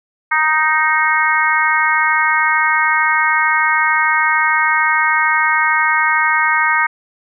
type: harmonic tone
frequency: 311.1 Hz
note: D#4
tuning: in tune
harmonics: 3 / 4 / 5 / 6 / 7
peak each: -18 / -18 / -18 / -18 / -18 dBFS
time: 0.31-6.87 s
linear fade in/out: 10 ms
effects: none